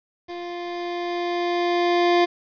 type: tone with level ramp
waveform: 25% pulse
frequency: 349.2 Hz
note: F4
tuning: in tune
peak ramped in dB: -28 to -11 dBFS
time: 0.28-2.26 s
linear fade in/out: 20 ms
effects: resampled to 11025 Hz + 8-bit